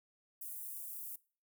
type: high-pass noise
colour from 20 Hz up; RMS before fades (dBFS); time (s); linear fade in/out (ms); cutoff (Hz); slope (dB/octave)
white; -45; 0.41-1.16; 5; 10000; 24
effects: noise-tail reverb RT60 0.4 s tail -22 dB re dry